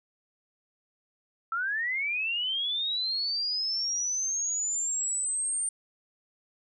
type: linear sweep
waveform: sine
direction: up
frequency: 1312 to 8870 Hz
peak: -27 dBFS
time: 1.52-5.69 s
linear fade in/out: 2 ms
effects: none